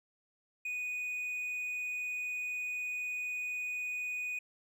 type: tone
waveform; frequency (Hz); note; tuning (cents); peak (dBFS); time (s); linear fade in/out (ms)
triangle; 2479; D#7; -7; -33; 0.65-4.39; 5
effects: none